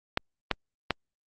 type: clicks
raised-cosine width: 0.3 ms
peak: -8 dBFS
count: 3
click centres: 0.174 / 0.513 / 0.907 s
effects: Opus 48 kbps